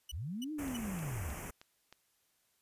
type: tone bursts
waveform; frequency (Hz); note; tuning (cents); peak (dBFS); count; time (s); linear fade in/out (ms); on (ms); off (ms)
sawtooth; 2960; F#7; 0; -39; 3; 0.09-0.771; 5; 27; 300
type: linear two-way sweep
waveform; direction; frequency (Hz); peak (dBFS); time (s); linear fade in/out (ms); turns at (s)
sine; up then down; 54.1 to 314.7 to 54.1; -37; 0.12-1.35; 20; 0.52
type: band-stop noise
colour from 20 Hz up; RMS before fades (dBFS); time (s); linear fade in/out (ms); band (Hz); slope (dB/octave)
pink; -44; 0.58-1.51; 10; 2800 to 6000; 48
type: click train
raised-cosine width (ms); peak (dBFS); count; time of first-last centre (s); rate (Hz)
0.2; -35; 5; 0.68-1.926; 3.21
effects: white hiss -75 dBFS RMS until 2.61 s + resampled to 32000 Hz